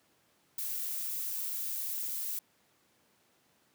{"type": "noise with high-pass filter sweep", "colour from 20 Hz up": "violet", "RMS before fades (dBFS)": -36, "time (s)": [0.58, 2.39], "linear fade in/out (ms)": 2, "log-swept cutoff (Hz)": [1700, 280], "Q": 1.2, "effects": ["pink hiss -69 dBFS RMS until 3.74 s", "high-pass 150 Hz 12 dB/octave"]}